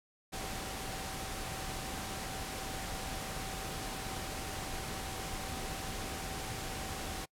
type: tone in noise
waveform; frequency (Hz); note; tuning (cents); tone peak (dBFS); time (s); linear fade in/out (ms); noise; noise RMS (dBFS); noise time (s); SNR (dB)
sine; 768; G5; -36; -47; 0.32-7.26; 20; pink; -40; 0.32-7.26; -10
effects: noise-tail reverb RT60 0.1 s tail -26 dB re dry + low-pass 12000 Hz 12 dB/octave

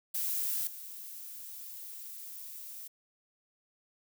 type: noise with level steps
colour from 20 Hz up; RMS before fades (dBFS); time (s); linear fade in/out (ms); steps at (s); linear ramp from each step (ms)
violet; -33 / -45; 0.14-2.88; 10; 0.67; 2
effects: none

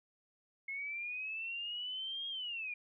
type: linear two-way sweep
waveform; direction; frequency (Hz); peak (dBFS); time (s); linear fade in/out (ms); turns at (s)
sine; up then down; 2161 to 3269 to 2388; -38; 0.68-2.74; 5; 2.28
effects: none

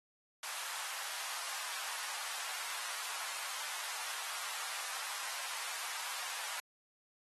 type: high-pass noise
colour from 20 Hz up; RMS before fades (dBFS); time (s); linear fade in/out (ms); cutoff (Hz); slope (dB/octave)
pink; -42; 0.43-6.6; 2; 840; 24
effects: AAC 32 kbps

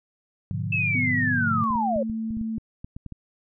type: chord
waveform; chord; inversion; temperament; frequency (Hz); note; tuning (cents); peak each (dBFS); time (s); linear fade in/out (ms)
sine; G# diminished seventh; none; just; 103.83 / 124.59 / 149.51 / 179.41; G#2 / B2 / D3 / F3; 0 / +16 / +31 / +47; -29 / -33 / -31 / -33; 0.51-1.64; 0
type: linear sweep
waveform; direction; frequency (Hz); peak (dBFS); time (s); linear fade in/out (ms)
sine; down; 2650 to 519; -22; 0.72-2.03; 5
type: tone with pitch glide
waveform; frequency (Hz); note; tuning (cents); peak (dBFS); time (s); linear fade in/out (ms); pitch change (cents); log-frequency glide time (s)
sine; 250 to 222.7; B3 to A3; +21 to +21; -26; 0.95-2.58; 2; -200; 1.33-1.49
type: clicks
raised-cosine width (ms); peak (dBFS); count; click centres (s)
5; -24; 12; 1.706 / 1.756 / 1.962 / 2.098 / 2.307 / 2.37 / 2.413 / 2.581 / 2.845 / 2.965 / 3.063 / 3.123
effects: none

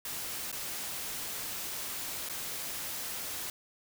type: noise with dropouts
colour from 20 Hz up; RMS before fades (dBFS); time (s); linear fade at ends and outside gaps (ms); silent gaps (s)
white; -38; 0.05-3.5; 2; 0.516-0.526 / 2.289-2.296
effects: none

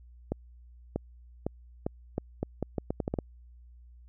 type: accelerating click train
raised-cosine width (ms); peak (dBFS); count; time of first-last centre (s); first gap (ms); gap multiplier
2; -16; 13; 0.32-3.188; 640; 0.79
effects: added 60 Hz sine -50 dBFS peak until 4.08 s

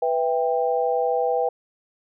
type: chord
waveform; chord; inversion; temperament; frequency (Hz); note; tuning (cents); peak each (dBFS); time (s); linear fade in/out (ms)
sine; E minor; second; just; 494.4 / 659.3 / 791.1; B4 / E5 / G5; +2 / 0 / +16; -22 / -26 / -24; 0.02-1.49; 5
effects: none

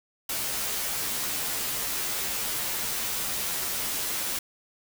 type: noise with comb filter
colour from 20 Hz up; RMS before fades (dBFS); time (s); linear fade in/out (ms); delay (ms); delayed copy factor
white; -30; 0.29-4.39; 5; 12; -0.95
effects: none

